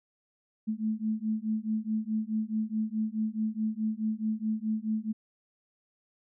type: beating tone pair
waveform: sine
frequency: 215.4 / 220.1 Hz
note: A3 / A3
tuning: -37 / +1 cents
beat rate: 4.7 Hz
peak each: -31 dBFS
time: 0.67-5.13 s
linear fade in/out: 20 ms
effects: none